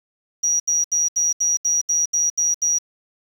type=tone bursts; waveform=sine; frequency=5770 Hz; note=F#8; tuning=44 cents flat; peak=-16 dBFS; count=10; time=0.43-2.787 s; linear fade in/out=10 ms; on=170 ms; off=73 ms; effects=7-bit